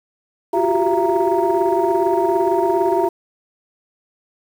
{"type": "tone cluster", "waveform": "sine", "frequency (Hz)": [347, 373.7, 391.2, 677, 931], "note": ["F4", "F#4", "G4", "E5", "A#5"], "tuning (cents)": [-11, 17, -4, 46, -2], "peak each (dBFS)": -20, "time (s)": [0.53, 3.09], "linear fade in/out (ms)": 10, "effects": ["tanh soft clip ceiling -7 dBFS", "7-bit"]}